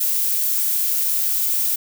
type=noise; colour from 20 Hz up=violet; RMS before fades=-20 dBFS; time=0-1.76 s; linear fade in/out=10 ms; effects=none